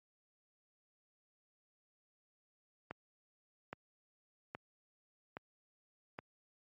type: click train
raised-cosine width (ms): 0.5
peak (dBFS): -27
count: 5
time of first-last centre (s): 2.91-6.189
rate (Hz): 1.22
effects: high-pass 100 Hz 12 dB/octave + MP3 32 kbps